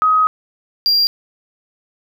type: tone pair in turn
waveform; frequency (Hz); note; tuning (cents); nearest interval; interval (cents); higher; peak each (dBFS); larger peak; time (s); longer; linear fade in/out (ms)
sine / triangle; 1262 / 4765; D#6 / D8; +24 / +24; octave + major seventh; 2300; second; -10; neither; 0.02-0.27 / 0.86-1.07; first; 0
effects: none